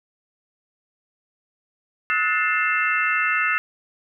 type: tone cluster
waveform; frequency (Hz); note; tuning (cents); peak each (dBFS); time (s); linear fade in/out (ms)
sine; 1285 / 1461 / 1765 / 2107 / 2669; E6 / F#6 / A6 / C7 / E7; -45 / -22 / +5 / +12 / +21; -25; 2.1-3.58; 0
effects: none